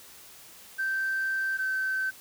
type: tone pair in turn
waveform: sine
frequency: 1559 / 1540.2 Hz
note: G6 / G6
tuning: -10 / -31 cents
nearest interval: unison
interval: 21 cents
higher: first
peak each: -25 dBFS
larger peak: neither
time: 0.78-1.58 / 1.58-2.11 s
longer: first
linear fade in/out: 20 ms
effects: tanh soft clip ceiling -22 dBFS + white hiss -50 dBFS RMS until 2.2 s